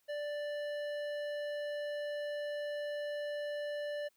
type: tone with hard clipping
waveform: sine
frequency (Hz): 587.3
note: D5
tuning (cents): 0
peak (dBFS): -38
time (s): 0.08-4.09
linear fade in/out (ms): 20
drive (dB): 12
effects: white hiss -75 dBFS RMS until 4.16 s